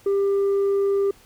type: tone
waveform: sine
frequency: 396.9 Hz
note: G4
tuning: 22 cents sharp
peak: -15 dBFS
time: 0.06-1.11 s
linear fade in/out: 5 ms
effects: tanh soft clip ceiling -17 dBFS + pink hiss -53 dBFS RMS until 1.25 s